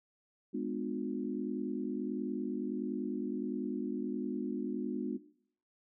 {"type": "chord", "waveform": "sine", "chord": "G# diminished seventh", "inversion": "none", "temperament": "just", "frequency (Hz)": [207.7, 249.2, 299, 358.8], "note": ["G#3", "B3", "D4", "F4"], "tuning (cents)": [0, 16, 31, 47], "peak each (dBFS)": [-39, -38, -38, -40], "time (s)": [0.53, 5.18], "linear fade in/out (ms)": 20, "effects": ["noise-tail reverb RT60 0.6 s tail -18 dB re dry"]}